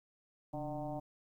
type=tone with frequency modulation; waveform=sine; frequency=447.6 Hz; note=A4; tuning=30 cents sharp; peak=-37 dBFS; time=0.53-1 s; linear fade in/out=10 ms; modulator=154 Hz; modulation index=2.5; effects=12-bit